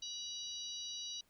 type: harmonic tone with a mistuned harmonic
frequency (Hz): 973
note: B5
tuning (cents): -26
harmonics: 3 / 4 / 5 / 6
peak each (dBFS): -49 / -44 / -51 / -48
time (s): 0.02-1.21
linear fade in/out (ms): 5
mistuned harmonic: 5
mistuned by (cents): -55
effects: pink hiss -73 dBFS RMS until 1.29 s